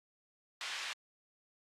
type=band-pass noise; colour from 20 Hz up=white; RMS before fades=-41 dBFS; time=0.61-0.93 s; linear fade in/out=0 ms; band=1200 to 3600 Hz; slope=12 dB/octave; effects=low-pass 9000 Hz 12 dB/octave + Opus 48 kbps